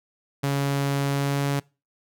sawtooth tone with pitch glide, 139.9 to 140.79 Hz, C#3 to C#3, +16 to +27 cents, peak -18 dBFS, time 0.43-1.6 s, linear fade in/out 10 ms, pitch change +11 cents, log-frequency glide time 1.09-1.4 s, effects noise-tail reverb RT60 0.3 s tail -24 dB re dry

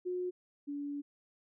sine tone pair in turn, 361.7 / 286.9 Hz, F#4 / D4, -39 / -40 cents, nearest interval major third, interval 401 cents, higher first, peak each -33 / -36 dBFS, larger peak first, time 0.05-0.31 / 0.67-1.02 s, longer second, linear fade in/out 20 ms, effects none

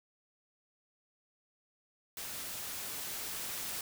white noise with level ramp, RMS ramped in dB -42 to -39 dBFS, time 2.17-3.81 s, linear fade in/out 2 ms, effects none

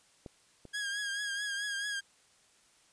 clicks, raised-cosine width 2 ms, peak -30 / -35 dBFS, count 2, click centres 0.262 / 0.653 s
sawtooth tone with vibrato, 1637 Hz, G#6, 25 cents flat, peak -30 dBFS, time 0.73-2.01 s, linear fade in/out 20 ms, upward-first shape triangle, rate 4.6 Hz, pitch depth 53 cents each way
effects white hiss -65 dBFS RMS until 2.92 s + resampled to 22050 Hz

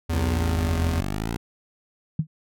square tone with vibrato, 82.4 Hz, E2, in tune, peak -23 dBFS, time 0.09-1.01 s, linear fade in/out 10 ms, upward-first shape triangle, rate 19 Hz, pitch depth 20 cents each way
10% pulse exponential two-way sweep, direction down then up, 69.3 to 42.82 to 59.7 Hz, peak -18 dBFS, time 0.12-1.37 s, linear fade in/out 10 ms, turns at 0.86 s
sine tone with exponential decay, 156.7 Hz, D#3, 13 cents sharp, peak -15 dBFS, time 2.19-2.27 s, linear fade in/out 5 ms, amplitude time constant 17 ms
effects none

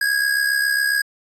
square tone with amplitude modulation, 1648 Hz, G#6, 14 cents flat, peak -15 dBFS, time 0.01-1.02 s, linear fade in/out 5 ms, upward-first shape sine, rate 67.3 Hz, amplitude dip 60%, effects resampled to 32000 Hz

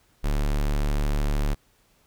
square tone, 36.52 Hz, D1, 9 cents flat, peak -22 dBFS, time 0.23-1.55 s, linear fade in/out 20 ms, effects pink hiss -63 dBFS RMS until 2.06 s

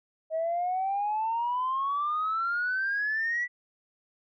sine exponential sweep, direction up, 632 to 1975.5 Hz, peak -25 dBFS, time 0.3-3.48 s, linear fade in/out 50 ms, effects tanh soft clip ceiling -22 dBFS

